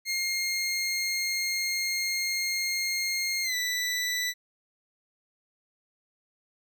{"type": "tone with pitch glide", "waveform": "20% pulse", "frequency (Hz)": [2131, 1976.8], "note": ["C7", "B6"], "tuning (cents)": [31, 1], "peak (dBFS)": -22, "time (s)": [0.05, 4.34], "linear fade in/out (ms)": 50, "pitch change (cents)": -130, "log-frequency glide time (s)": [3.43, 3.55], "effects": []}